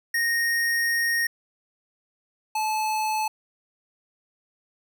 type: tone pair in turn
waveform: square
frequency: 1859 / 865.8 Hz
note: A#6 / A5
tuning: -5 / -28 cents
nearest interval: octave + minor second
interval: 1323 cents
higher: first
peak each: -22 / -24 dBFS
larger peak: first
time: 0.14-1.27 / 2.55-3.28 s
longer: first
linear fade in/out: 5 ms
effects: none